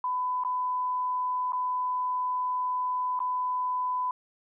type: tone with dropouts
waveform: sine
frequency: 1002 Hz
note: B5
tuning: 25 cents sharp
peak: -26 dBFS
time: 0.04-4.11 s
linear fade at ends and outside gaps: 2 ms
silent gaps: 0.437-0.448 / 1.522-1.531 / 3.192-3.202 s
effects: none